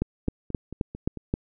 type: two click trains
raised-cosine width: 3 ms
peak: -23 / -11 dBFS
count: 5 / 6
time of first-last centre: 0.28-1.173 / 0.02-1.339 s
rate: 4.48 / 3.79 Hz
effects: none